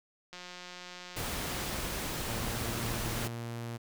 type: click train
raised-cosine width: 0.2 ms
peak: -28 dBFS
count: 258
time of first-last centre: 0.33-1.766 s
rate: 179 Hz
type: noise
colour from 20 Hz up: pink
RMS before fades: -36 dBFS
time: 1.16-3.28 s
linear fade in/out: 10 ms
type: tone with pitch glide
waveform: sawtooth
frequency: 114.9 to 117.25 Hz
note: A#2 to A#2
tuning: -25 to +11 cents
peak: -33 dBFS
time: 2.27-3.78 s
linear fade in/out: 20 ms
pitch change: +36 cents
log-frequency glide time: 2.38-3.34 s
effects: none